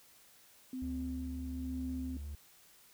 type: tone with tremolo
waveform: sine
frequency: 257.3 Hz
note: C4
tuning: 29 cents flat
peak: -36 dBFS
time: 0.73-2.17 s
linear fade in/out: 2 ms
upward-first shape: sine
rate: 1.1 Hz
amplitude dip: 40%
type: tone with vibrato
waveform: triangle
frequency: 72.5 Hz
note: D2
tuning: 22 cents flat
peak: -38 dBFS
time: 0.82-2.35 s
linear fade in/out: 0 ms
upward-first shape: square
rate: 5.6 Hz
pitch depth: 17 cents each way
effects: tanh soft clip ceiling -27 dBFS + white hiss -62 dBFS RMS until 2.93 s